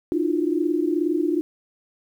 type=tone cluster; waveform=sine; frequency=301.8 / 338.6 / 360.8 Hz; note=D4 / E4 / F#4; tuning=+47 / +46 / -44 cents; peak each=-23 / -23 / -26 dBFS; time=0.12-1.41 s; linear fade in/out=0 ms; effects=9-bit